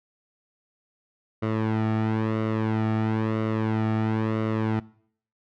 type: tone with flanger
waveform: sawtooth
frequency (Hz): 110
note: A2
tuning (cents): 0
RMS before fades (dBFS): -25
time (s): 1.42-4.8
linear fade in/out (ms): 10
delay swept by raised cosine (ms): 1.2 to 1.97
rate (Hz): 1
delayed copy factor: -0.65
effects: noise-tail reverb RT60 0.6 s tail -22 dB re dry + low-pass 2000 Hz 12 dB/octave